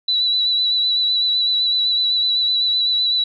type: tone with vibrato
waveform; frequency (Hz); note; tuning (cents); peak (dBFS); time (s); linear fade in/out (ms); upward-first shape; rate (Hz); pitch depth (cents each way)
sine; 3951; B7; 0; -15; 0.08-3.24; 5; sine; 7.9; 26
effects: none